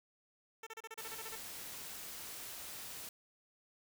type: tone bursts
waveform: 10% pulse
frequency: 446.6 Hz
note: A4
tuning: 26 cents sharp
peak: -37 dBFS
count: 11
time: 0.63-1.357 s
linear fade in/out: 5 ms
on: 37 ms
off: 32 ms
type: noise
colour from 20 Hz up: white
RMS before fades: -47 dBFS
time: 0.98-3.09 s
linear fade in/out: 2 ms
effects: none